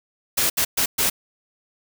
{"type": "noise bursts at uneven times", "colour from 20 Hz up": "white", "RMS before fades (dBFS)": -20, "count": 4, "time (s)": [[0.37, 0.5], [0.57, 0.65], [0.77, 0.86], [0.98, 1.1]], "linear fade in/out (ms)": 10, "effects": []}